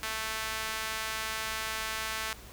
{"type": "tone with high-pass filter", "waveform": "sawtooth", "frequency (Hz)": 220, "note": "A3", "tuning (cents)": 0, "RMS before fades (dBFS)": -35, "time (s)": [0.03, 2.33], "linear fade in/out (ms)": 0, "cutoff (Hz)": 1400, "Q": 0.94, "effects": ["added 60 Hz sine -50 dBFS peak until 2.52 s", "pink hiss -50 dBFS RMS until 2.52 s"]}